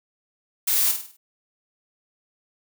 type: noise with echo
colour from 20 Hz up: blue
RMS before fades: -21 dBFS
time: 0.67-0.92 s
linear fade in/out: 10 ms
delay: 50 ms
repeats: 5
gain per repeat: -7 dB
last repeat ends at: 1.17 s
effects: none